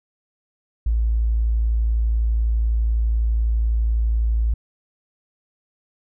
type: tone with tanh clipping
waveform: triangle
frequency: 56 Hz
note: A1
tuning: 31 cents sharp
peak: -16 dBFS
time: 0.86-4.54 s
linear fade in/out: 5 ms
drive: 3 dB
effects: none